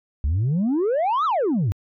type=exponential two-way sweep; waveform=sine; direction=up then down; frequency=65.6 to 1342 to 88.6 Hz; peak=-16 dBFS; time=0.24-1.72 s; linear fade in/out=0 ms; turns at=1.25 s; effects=tanh soft clip ceiling -17 dBFS